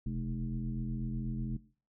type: tone with frequency modulation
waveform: sine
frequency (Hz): 130.81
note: C3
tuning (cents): 0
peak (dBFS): -32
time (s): 0.06-1.57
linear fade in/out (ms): 5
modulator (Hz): 84.5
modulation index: 1.4
effects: noise-tail reverb RT60 0.4 s tail -19 dB re dry